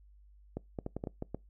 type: clicks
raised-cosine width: 2 ms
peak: -23 dBFS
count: 8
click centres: 0.57 / 0.788 / 0.864 / 0.966 / 1.039 / 1.072 / 1.224 / 1.346 s
effects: noise-tail reverb RT60 0.2 s tail -24 dB re dry + added 50 Hz sine -56 dBFS peak until 1.49 s